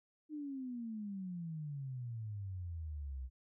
sine exponential sweep, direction down, 310 to 62.2 Hz, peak -40 dBFS, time 0.29-3.3 s, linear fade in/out 50 ms, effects none

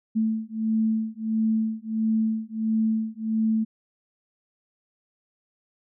sine beating tone pair, 220 / 221.5 Hz, A3 / A3, 0 / +12 cents, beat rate 1.5 Hz, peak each -25 dBFS, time 0.15-3.65 s, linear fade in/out 20 ms, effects none

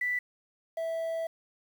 sine / triangle tone pair in turn, 1976 / 656.6 Hz, B6 / E5, 0 / -7 cents, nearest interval octave + perfect fifth, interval 1907 cents, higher first, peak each -27 / -28 dBFS, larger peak first, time 0.01-0.19 / 0.77-1.27 s, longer second, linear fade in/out 5 ms, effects 9-bit

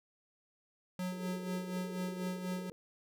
square tone with tremolo, 182.5 Hz, F#3, 24 cents flat, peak -35 dBFS, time 0.99-2.7 s, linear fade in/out 2 ms, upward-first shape sine, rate 4.1 Hz, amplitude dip 55%
pink band-pass noise, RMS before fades -48 dBFS, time 1.12-2.72 s, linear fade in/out 0 ms, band 350 to 450 Hz, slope 96 dB/octave
effects none

